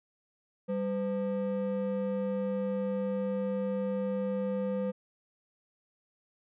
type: ring-modulated tone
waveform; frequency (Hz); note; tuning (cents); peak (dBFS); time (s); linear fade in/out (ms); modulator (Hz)
triangle; 352.1; F4; +14; -24; 0.68-4.92; 20; 156
effects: resampled to 8000 Hz